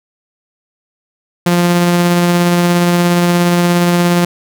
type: tone with tremolo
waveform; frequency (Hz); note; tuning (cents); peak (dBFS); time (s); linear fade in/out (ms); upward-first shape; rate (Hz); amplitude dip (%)
sawtooth; 174.61; F3; 0; -4; 1.46-4.25; 5; triangle; 17; 25
effects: none